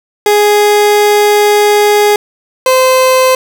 30% pulse tone pair in turn, 415.3 / 516.9 Hz, G#4 / C5, 0 / -21 cents, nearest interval major third, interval 379 cents, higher second, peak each -3 dBFS, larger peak neither, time 0.26-2.16 / 2.66-3.35 s, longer first, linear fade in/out 2 ms, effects none

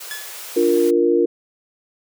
white high-pass noise, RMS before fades -34 dBFS, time 0-0.91 s, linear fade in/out 10 ms, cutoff 370 Hz, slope 48 dB/octave
sawtooth tone with exponential decay, 1711 Hz, A6, 49 cents flat, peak -22 dBFS, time 0.11-0.45 s, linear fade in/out 0 ms, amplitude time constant 72 ms
sine chord, Bb major, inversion first, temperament equal, 293.7 / 349.2 / 466.2 Hz, D4 / F4 / Bb4, 0 / 0 / 0 cents, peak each -21 / -16 / -17 dBFS, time 0.56-1.26 s, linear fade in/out 10 ms
effects none

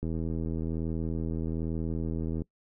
click train, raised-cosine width 3 ms, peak -21 dBFS, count 195, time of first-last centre 0.03-2.419 s, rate 81.2 Hz, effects noise-tail reverb RT60 0.1 s tail -22 dB re dry

